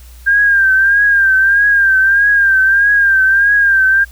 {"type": "tone with vibrato", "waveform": "sine", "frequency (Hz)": 1596, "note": "G6", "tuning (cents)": 31, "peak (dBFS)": -7, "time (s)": [0.26, 4.05], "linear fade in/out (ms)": 20, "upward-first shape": "triangle", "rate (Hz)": 1.6, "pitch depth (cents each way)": 72, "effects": ["added 60 Hz sine -34 dBFS peak until 4.11 s", "white hiss -45 dBFS RMS until 4.11 s"]}